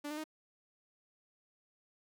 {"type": "tone with pitch steps", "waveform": "sawtooth", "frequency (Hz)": [292.4, 301.7, 311.2], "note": ["D4", "D4", "D#4"], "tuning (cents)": [-7, 47, 0], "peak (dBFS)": -35, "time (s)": [0.04, 0.241], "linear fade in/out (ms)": 10, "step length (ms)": 67, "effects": []}